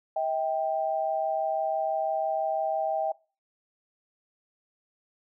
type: tone pair together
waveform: sine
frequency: 640 / 786 Hz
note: D#5 / G5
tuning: +49 / +4 cents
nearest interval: major third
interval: 355 cents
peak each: -28 dBFS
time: 0.16-3.12 s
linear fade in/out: 5 ms
effects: noise-tail reverb RT60 0.3 s tail -19 dB re dry